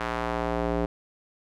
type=tone with band-pass filter sweep; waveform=square; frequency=58.27 Hz; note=A#1; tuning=in tune; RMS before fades=-28 dBFS; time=0-0.86 s; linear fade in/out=5 ms; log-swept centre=1300 to 450 Hz; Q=1; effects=none